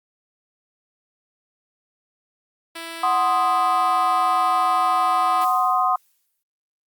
5% pulse tone, 331.3 Hz, E4, 9 cents sharp, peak -20 dBFS, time 2.75-5.45 s, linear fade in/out 10 ms
sine chord, C diminished, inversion second, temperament equal, 740 / 1046.5 / 1244.5 Hz, Gb5 / C6 / Eb6, 0 / 0 / 0 cents, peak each -21 dBFS, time 3.03-5.96 s, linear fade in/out 5 ms
blue noise with exponential decay, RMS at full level -36 dBFS, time 5.41-6.43 s, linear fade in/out 5 ms, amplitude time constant 220 ms
effects Opus 48 kbps

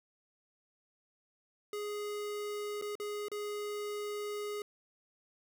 square tone with dropouts, 415.3 Hz, G#4, in tune, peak -37 dBFS, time 1.73-4.62 s, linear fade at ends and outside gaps 2 ms, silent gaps 2.814-2.822 / 2.954-2.999 / 3.284-3.316 s, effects none

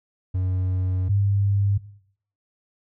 triangle / sine tone pair in turn, 92.5 / 100.09 Hz, F#2 / G2, 0 / +37 cents, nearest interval minor second, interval 137 cents, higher second, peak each -19 / -17 dBFS, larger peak second, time 0.34-1.09 / 1.09-1.78 s, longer first, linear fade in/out 10 ms, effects noise-tail reverb RT60 0.6 s tail -18 dB re dry

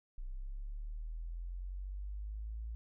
sine linear sweep, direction up, 30.78 to 56.4 Hz, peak -39 dBFS, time 0.18-2.75 s, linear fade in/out 0 ms, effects none

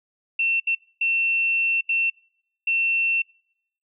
sine tone bursts at uneven times, 2700 Hz, E7, 41 cents sharp, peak -19 dBFS, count 5, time 0.39-0.6 / 0.67-0.75 / 1.01-1.81 / 1.89-2.1 / 2.67-3.22 s, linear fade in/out 5 ms, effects noise-tail reverb RT60 0.7 s tail -26 dB re dry

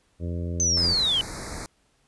harmonic tone, 86 Hz, F2, 26 cents flat, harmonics 1 / 2 / 3 / 4 / 5 / 6 / 7, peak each -28 / -34 / -38 / -40 / -42 / -44 / -45 dBFS, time 0.19-0.96 s, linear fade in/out 50 ms
sine linear sweep, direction down, 6260 to 2960 Hz, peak -20 dBFS, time 0.6-1.21 s, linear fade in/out 0 ms
pink band-stop noise, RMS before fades -35 dBFS, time 0.77-1.66 s, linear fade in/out 0 ms, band 2300 to 3900 Hz, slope 96 dB/octave
effects pink hiss -66 dBFS RMS until 2.07 s + resampled to 24000 Hz

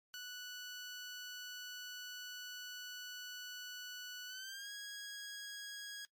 15% pulse tone with pitch glide, 1480 to 1651.7 Hz, F#6 to G#6, 0 to -10 cents, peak -39 dBFS, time 0.14-6.05 s, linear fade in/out 0 ms, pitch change +190 cents, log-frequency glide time 4.27-4.7 s, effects noise-tail reverb RT60 0.1 s tail -19 dB re dry + MP3 64 kbps

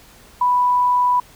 sine tone, 987.8 Hz, B5, in tune, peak -13 dBFS, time 0.41-1.2 s, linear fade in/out 5 ms, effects pink hiss -47 dBFS RMS until 1.35 s

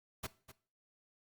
pink noise with echo, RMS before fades -40 dBFS, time 0.23-0.27 s, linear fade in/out 10 ms, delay 250 ms, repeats 1, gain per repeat -14 dB, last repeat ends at 0.52 s, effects noise-tail reverb RT60 0.4 s tail -18 dB re dry + Opus 48 kbps

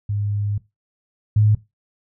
sine tone pair in turn, 102.7 / 106.26 Hz, G#2 / G#2, -19 / +40 cents, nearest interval minor second, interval 59 cents, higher second, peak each -20 / -12 dBFS, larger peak second, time 0.09-0.58 / 1.36-1.55 s, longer first, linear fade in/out 5 ms, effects noise-tail reverb RT60 0.2 s tail -17 dB re dry

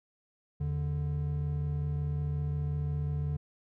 triangle tone pair together, 80.85 / 146.4 Hz, E2 / D3, -33 / -5 cents, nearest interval minor seventh, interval 1028 cents, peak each -32 / -29 dBFS, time 0.6-3.37 s, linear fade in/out 10 ms, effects none

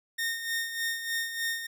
sawtooth tone with tremolo, 1837 Hz, A#6, 26 cents flat, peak -24 dBFS, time 0.18-1.67 s, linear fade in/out 10 ms, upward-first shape sine, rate 3.3 Hz, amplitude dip 60%, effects none

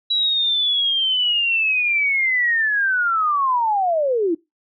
sine linear sweep, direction down, 3921 to 311.1 Hz, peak -16 dBFS, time 0.1-4.35 s, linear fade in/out 10 ms, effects noise-tail reverb RT60 0.2 s tail -22 dB re dry

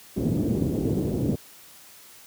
white low-pass noise, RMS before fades -24 dBFS, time 0.16-1.36 s, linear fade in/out 10 ms, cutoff 360 Hz, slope 24 dB/octave, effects white hiss -49 dBFS RMS until 2.26 s + high-pass 80 Hz 12 dB/octave

